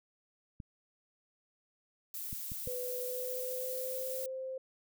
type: clicks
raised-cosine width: 5 ms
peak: -31 dBFS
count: 4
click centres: 0.602 / 2.329 / 2.519 / 2.674 s
type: noise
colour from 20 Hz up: violet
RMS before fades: -41 dBFS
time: 2.14-4.26 s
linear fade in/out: 2 ms
type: tone with pitch glide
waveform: sine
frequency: 499.6 to 523.2 Hz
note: B4 to C5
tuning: +20 to 0 cents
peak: -37 dBFS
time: 2.67-4.58 s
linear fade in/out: 5 ms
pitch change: +80 cents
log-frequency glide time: 2.98-4.31 s
effects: none